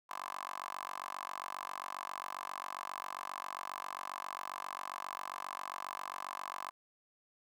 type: tone with high-pass filter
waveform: 10% pulse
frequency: 47.44 Hz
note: F#1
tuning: 44 cents sharp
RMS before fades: -43 dBFS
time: 0.09-6.71 s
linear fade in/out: 20 ms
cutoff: 1000 Hz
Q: 9.6
effects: none